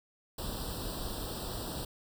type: noise with comb filter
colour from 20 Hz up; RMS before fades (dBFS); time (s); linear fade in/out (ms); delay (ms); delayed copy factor
pink; -38; 0.38-1.85; 5; 0.23; +1
effects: none